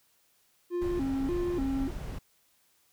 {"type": "tone with vibrato", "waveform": "triangle", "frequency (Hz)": 307.8, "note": "D#4", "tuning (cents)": -19, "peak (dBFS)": -26, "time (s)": [0.7, 1.91], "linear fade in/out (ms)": 50, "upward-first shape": "square", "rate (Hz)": 1.7, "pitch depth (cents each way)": 230}
{"type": "noise", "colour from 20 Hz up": "brown", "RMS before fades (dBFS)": -37, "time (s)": [0.81, 2.19], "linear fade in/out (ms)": 10}
{"effects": ["white hiss -68 dBFS RMS until 2.92 s"]}